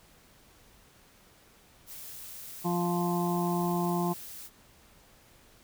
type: noise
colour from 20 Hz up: blue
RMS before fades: -44 dBFS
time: 1.86-4.5 s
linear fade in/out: 50 ms
type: harmonic tone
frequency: 174.61 Hz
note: F3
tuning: in tune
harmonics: 1 / 2 / 4 / 5 / 6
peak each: -29 / -32 / -35 / -36 / -37 dBFS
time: 2.64-4.14 s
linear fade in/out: 20 ms
effects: pink hiss -59 dBFS RMS until 5.63 s